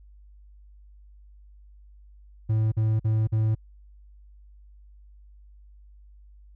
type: tone bursts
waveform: triangle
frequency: 109.6 Hz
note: A2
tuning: 6 cents flat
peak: -18 dBFS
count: 4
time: 2.49-3.551 s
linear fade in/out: 10 ms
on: 230 ms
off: 47 ms
effects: added 50 Hz sine -48 dBFS peak until 6.55 s